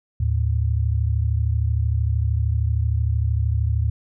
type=tone pair together; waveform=sine; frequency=76.13 / 109.2 Hz; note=D#2 / A2; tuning=-37 / -13 cents; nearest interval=tritone; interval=624 cents; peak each=-20 / -21 dBFS; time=0.2-3.9 s; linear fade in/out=5 ms; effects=none